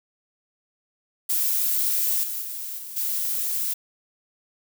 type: noise with level steps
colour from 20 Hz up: violet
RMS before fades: -23 / -30 / -33 / -37 / -26 dBFS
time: 1.29-3.74 s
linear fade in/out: 10 ms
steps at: 2.23 / 2.41 / 2.78 / 2.96 s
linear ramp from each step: 10 ms
effects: none